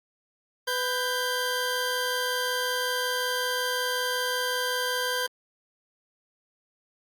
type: tone pair together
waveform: 20% pulse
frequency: 499.2 / 1583 Hz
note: B4 / G6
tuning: +19 / +17 cents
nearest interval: octave + minor sixth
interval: 1998 cents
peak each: -24 dBFS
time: 0.67-5.27 s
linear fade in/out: 10 ms
effects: Opus 48 kbps